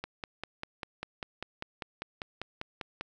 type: click train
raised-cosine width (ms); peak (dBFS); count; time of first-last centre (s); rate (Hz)
0.3; -20; 16; 0.04-3.01; 5.05
effects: none